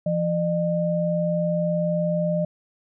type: tone pair together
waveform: sine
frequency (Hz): 170 / 606.4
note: F3 / D#5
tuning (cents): -46 / -45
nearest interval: octave + minor seventh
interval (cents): 2201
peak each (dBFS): -23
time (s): 0.06-2.45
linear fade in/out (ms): 5
effects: none